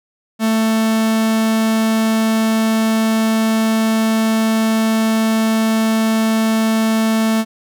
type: tone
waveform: 45% pulse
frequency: 221.7 Hz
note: A3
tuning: 13 cents sharp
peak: -13 dBFS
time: 0.39-7.45 s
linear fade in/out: 50 ms
effects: none